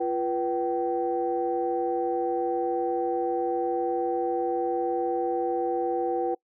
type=tone cluster; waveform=sine; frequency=346.3 / 487.2 / 769 Hz; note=F4 / B4 / G5; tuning=-15 / -24 / -33 cents; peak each=-28 dBFS; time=0-6.35 s; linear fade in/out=10 ms; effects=noise-tail reverb RT60 0.1 s tail -24 dB re dry + tanh soft clip ceiling -15 dBFS